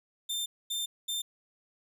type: tone bursts at uneven times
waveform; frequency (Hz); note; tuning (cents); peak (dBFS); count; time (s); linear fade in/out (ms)
sawtooth; 3588; A7; +33; -28; 3; 0.29-0.46 / 0.7-0.86 / 1.08-1.22; 10
effects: none